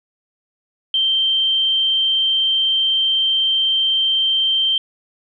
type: tone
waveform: sine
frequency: 3136 Hz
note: G7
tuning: in tune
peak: -14 dBFS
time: 0.94-4.78 s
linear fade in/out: 2 ms
effects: none